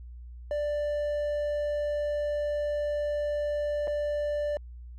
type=tone with dropouts; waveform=triangle; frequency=589 Hz; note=D5; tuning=5 cents sharp; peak=-25 dBFS; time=0.51-4.57 s; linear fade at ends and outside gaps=1 ms; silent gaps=3.873-3.878 s; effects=added 60 Hz sine -41 dBFS peak until 4.98 s